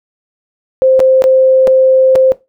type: tone with dropouts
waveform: sine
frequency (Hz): 523.3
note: C5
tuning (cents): 0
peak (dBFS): -5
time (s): 0.82-2.32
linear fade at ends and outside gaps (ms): 0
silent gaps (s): 0.994-1.002 / 1.221-1.24 / 1.672-1.677 / 2.154-2.158
effects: noise-tail reverb RT60 0.2 s tail -17 dB re dry